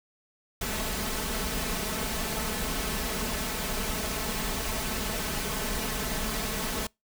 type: noise with comb filter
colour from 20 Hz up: pink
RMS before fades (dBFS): -31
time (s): 0.61-6.87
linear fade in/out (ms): 5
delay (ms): 4.6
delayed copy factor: +0.65
effects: noise-tail reverb RT60 0.2 s tail -26 dB re dry